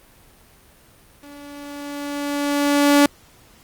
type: tone with level ramp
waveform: sawtooth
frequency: 287.2 Hz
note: D4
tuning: 39 cents flat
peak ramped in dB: -36 to -6 dBFS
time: 1.23-3.06 s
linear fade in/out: 2 ms
effects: pink hiss -51 dBFS RMS until 3.63 s + Opus 32 kbps